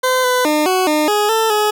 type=tone with pitch steps; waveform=20% pulse; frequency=512 / 501 / 302.6 / 371.4 / 303.8 / 417.2 / 445.3 / 422.2 Hz; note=C5 / B4 / D#4 / F#4 / D#4 / G#4 / A4 / G#4; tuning=-38 / +25 / -48 / +7 / -41 / +8 / +21 / +29 cents; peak=-8 dBFS; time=0.03-1.71 s; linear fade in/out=10 ms; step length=210 ms; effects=none